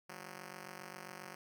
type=ring-modulated tone; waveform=5% pulse; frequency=182.7 Hz; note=F#3; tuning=22 cents flat; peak=-33 dBFS; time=0.09-1.35 s; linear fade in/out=5 ms; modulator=23.7 Hz; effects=none

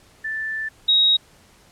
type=tone pair in turn; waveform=sine; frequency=1763 / 3790 Hz; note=A6 / A#7; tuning=+3 / +28 cents; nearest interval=octave + minor second; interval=1325 cents; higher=second; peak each=-24 / -13 dBFS; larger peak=second; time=0.24-0.69 / 0.88-1.17 s; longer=first; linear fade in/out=10 ms; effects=pink hiss -53 dBFS RMS until 1.71 s + low-pass 11000 Hz 12 dB/octave

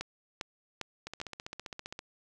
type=two click trains; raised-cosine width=0.2 ms; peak=-23 / -18 dBFS; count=15 / 4; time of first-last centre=1.07-1.991 / 0.01-1.215 s; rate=15.2 / 2.49 Hz; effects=none

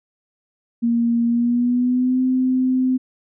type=tone with pitch glide; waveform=sine; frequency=234.3 to 257 Hz; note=A#3 to C4; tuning=+9 to -31 cents; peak=-15 dBFS; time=0.82-2.98 s; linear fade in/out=20 ms; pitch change=+160 cents; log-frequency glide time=1.26-2.21 s; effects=none

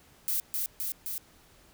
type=noise with echo; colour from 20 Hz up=violet; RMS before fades=-29 dBFS; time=0.28-0.4 s; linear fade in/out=0 ms; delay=260 ms; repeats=3; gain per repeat=-2 dB; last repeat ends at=1.18 s; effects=pink hiss -59 dBFS RMS until 1.73 s

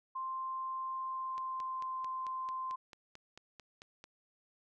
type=tone with pitch glide; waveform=sine; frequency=1050 to 1040.9 Hz; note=C6 to C6; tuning=+6 to -9 cents; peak=-36 dBFS; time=0.15-2.76 s; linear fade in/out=10 ms; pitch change=-15 cents; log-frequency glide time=0.85-1.96 s
type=click train; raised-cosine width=0.2 ms; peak=-33 dBFS; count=13; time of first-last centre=1.38-4.041 s; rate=4.51 Hz
effects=none

